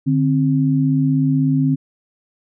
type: tone pair together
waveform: sine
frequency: 148.6 / 264.8 Hz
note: D3 / C4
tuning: +21 / +21 cents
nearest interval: minor seventh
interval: 1000 cents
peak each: -16 dBFS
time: 0.06-1.76 s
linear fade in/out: 20 ms
effects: none